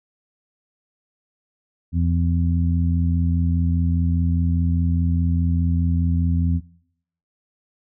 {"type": "harmonic tone", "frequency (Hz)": 84.9, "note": "F2", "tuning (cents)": -48, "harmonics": [1, 2, 3], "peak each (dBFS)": [-18, -23, -27], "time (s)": [1.92, 6.61], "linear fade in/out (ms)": 50, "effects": ["noise-tail reverb RT60 0.7 s tail -21 dB re dry"]}